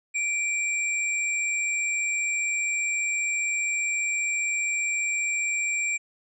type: tone pair together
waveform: sine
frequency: 2349 / 7467 Hz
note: D7 / A#8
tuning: 0 / +2 cents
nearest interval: octave + minor sixth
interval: 2002 cents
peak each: -25 / -30 dBFS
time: 0.14-5.98 s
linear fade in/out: 20 ms
effects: none